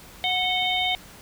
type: harmonic tone with a mistuned harmonic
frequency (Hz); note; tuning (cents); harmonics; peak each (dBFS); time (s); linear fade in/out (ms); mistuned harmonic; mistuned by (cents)
734; F#5; -14; 1 / 3 / 4 / 5; -27 / -27 / -27 / -27; 0.24-0.95; 0; 4; +87
effects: pink hiss -46 dBFS RMS until 1.21 s